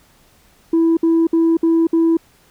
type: tone bursts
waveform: sine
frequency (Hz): 329.6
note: E4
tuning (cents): 0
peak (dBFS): -9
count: 5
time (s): 0.73-2.17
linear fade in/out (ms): 5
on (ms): 240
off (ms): 60
effects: tanh soft clip ceiling -9 dBFS + pink hiss -53 dBFS RMS until 2.5 s